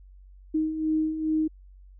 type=beating tone pair; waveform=sine; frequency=311.1 / 313.5 Hz; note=D#4 / D#4; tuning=0 / +13 cents; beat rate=2.4 Hz; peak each=-31 / -24 dBFS; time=0.54-1.48 s; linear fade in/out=10 ms; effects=added 47 Hz sine -47 dBFS peak until 1.99 s